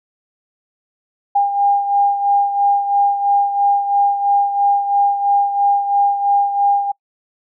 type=beating tone pair; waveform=sine; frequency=805 / 808 Hz; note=G5 / G#5; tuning=+46 / -48 cents; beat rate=3 Hz; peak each=-13 / -20 dBFS; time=1.35-6.92 s; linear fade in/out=10 ms; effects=noise-tail reverb RT60 0.1 s tail -26 dB re dry